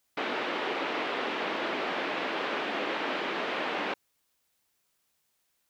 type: band-pass noise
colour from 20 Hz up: pink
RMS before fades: -32 dBFS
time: 0.17-3.94 s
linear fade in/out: 5 ms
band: 280 to 3200 Hz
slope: 24 dB/octave
effects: white hiss -75 dBFS RMS until 5.69 s